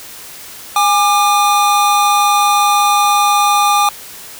square tone pair together, 821 / 1195.4 Hz, G#5 / D6, -20 / +30 cents, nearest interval perfect fifth, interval 650 cents, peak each -13 dBFS, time 0.76-3.89 s, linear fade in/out 2 ms, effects white hiss -33 dBFS RMS until 4.39 s

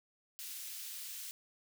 white high-pass noise, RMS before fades -45 dBFS, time 0.39-1.31 s, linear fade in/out 0 ms, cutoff 2600 Hz, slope 12 dB/octave, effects none

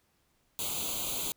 white noise with comb filter, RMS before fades -34 dBFS, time 0.59-1.32 s, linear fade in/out 0 ms, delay 0.28 ms, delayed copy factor +0.95, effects pink hiss -72 dBFS RMS until 1.36 s

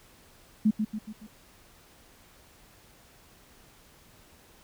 sine tone with echo, 214.7 Hz, A3, 42 cents flat, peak -18 dBFS, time 0.65-0.71 s, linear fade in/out 10 ms, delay 140 ms, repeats 4, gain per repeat -6 dB, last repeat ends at 1.27 s, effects pink hiss -57 dBFS RMS until 4.63 s

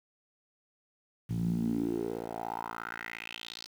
10% pulse tone with band-pass filter sweep, 57 Hz, A#1, 38 cents flat, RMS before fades -35 dBFS, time 1.29-3.67 s, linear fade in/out 20 ms, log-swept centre 130 to 4800 Hz, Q 4.6, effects 9-bit

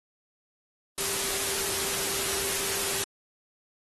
sine tone in noise, 393.5 Hz, G4, 7 cents sharp, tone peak -39 dBFS, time 0.98-3.04 s, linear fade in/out 2 ms, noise white, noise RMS -29 dBFS, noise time 0.98-3.04 s, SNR -13 dB, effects AAC 32 kbps

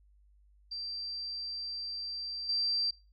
sine tone with level steps, 4699 Hz, D8, in tune, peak -36 / -28 dBFS, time 0.71-2.91 s, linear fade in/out 10 ms, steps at 2.49 s, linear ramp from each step 2 ms, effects noise-tail reverb RT60 0.3 s tail -21 dB re dry + added 50 Hz sine -60 dBFS peak until 3.12 s

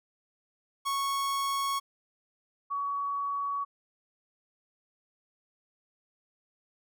45% pulse / sine tone pair in turn, 1105 / 1127.6 Hz, C#6 / C#6, -6 / +29 cents, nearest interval unison, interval 35 cents, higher second, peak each -28 / -29 dBFS, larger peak first, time 0.85-1.8 / 2.7-3.65 s, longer neither, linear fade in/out 20 ms, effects none

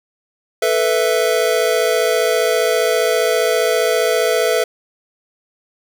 square chord, A suspended second, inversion none, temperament just, 440 / 495 / 660 Hz, A4 / B4 / E5, 0 / +4 / +2 cents, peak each -19 dBFS, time 0.62-4.64 s, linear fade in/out 5 ms, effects none

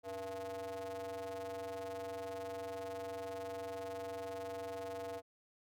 square ring-modulated tone, 98 Hz, G2, in tune, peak -39 dBFS, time 0.03-5.22 s, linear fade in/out 50 ms, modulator 577 Hz, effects none

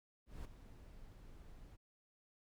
brown noise with ADSR envelope, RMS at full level -45 dBFS, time 0.26-1.77 s, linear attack 190 ms, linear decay 7 ms, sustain -11 dB, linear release 23 ms, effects none

